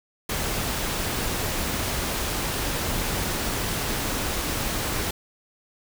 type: noise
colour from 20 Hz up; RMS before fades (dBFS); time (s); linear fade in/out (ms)
pink; -27; 0.29-5.11; 5
effects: none